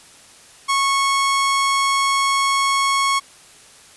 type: tone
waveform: sawtooth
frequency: 1100 Hz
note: C#6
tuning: 14 cents flat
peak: -12 dBFS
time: 0.68-3.2 s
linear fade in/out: 20 ms
effects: white hiss -46 dBFS RMS until 3.96 s + resampled to 24000 Hz